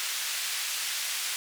pink band-pass noise, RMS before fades -32 dBFS, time 0-1.36 s, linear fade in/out 0 ms, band 2200 to 12000 Hz, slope 12 dB/octave, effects none

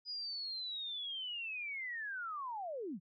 sine linear sweep, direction down, 4978 to 146.83 Hz, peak -39 dBFS, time 0.05-3 s, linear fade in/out 50 ms, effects none

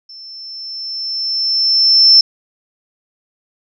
sine tone with level ramp, 5330 Hz, E8, 18 cents sharp, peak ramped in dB -33 to -3 dBFS, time 0.09-2.21 s, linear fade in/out 5 ms, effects none

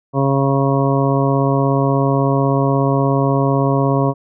harmonic tone, 137.2 Hz, C#3, 17 cents flat, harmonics 1 / 2 / 3 / 4 / 5 / 7 / 8, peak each -16 / -19 / -21 / -22 / -23 / -24 / -25 dBFS, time 0.13-4.14 s, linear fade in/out 50 ms, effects none

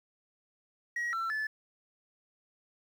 sine tone with pitch steps, 1903 / 1344 / 1737 Hz, A#6 / E6 / A6, +35 / +33 / -23 cents, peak -28 dBFS, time 0.96-1.47 s, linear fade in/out 5 ms, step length 170 ms, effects tanh soft clip ceiling -30 dBFS + 10-bit

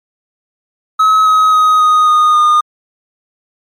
triangle tone with pitch steps, 1282 / 1269.5 / 1257.1 / 1244.8 / 1232.6 / 1220.6 Hz, E6 / D#6 / D#6 / D#6 / D#6 / D#6, -49 / +34 / +17 / 0 / -17 / -34 cents, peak -4 dBFS, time 0.99-2.61 s, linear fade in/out 10 ms, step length 270 ms, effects MP3 64 kbps

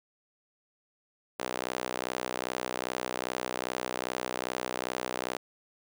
sawtooth tone with high-pass filter, 62.5 Hz, B1, 21 cents sharp, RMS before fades -35 dBFS, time 1.39-5.37 s, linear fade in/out 5 ms, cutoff 470 Hz, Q 1, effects none

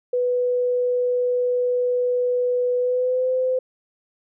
sine tone with pitch glide, 494.2 to 512.8 Hz, B4 to C5, +1 to -35 cents, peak -18 dBFS, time 0.13-3.59 s, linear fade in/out 5 ms, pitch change +64 cents, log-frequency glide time 2.78-3.3 s, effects none

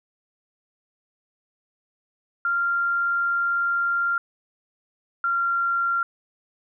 sine tone pair in turn, 1389 / 1380.2 Hz, F6 / F6, -10 / -21 cents, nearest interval unison, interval 11 cents, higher first, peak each -20 dBFS, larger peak neither, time 2.45-4.18 / 5.24-6.03 s, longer first, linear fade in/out 2 ms, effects none

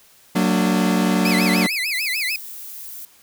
40% pulse chord, Gb augmented, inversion none, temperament equal with one note detuned, 185 / 228 / 293.7 Hz, Gb3 / Bb3 / D4, 0 / -38 / 0 cents, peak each -18 / -20 / -22 dBFS, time 0.35-1.67 s, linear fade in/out 10 ms
30% pulse tone with vibrato, 2278 Hz, C#7, 47 cents sharp, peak -18 dBFS, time 1.25-2.36 s, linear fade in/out 2 ms, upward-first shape sine, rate 6.7 Hz, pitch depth 240 cents each way
violet noise, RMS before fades -35 dBFS, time 1.94-3.05 s, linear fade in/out 0 ms
effects white hiss -52 dBFS RMS until 3.22 s

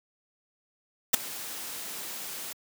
white noise with ADSR envelope, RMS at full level -17 dBFS, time 1.13-2.53 s, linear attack 13 ms, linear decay 8 ms, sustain -21 dB, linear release 6 ms, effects high-pass 150 Hz 12 dB/octave

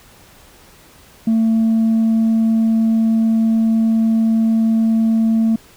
triangle tone with tanh clipping, 224.2 Hz, A3, 33 cents sharp, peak -12 dBFS, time 1.27-5.56 s, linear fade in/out 5 ms, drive 6 dB, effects pink hiss -46 dBFS RMS until 5.76 s

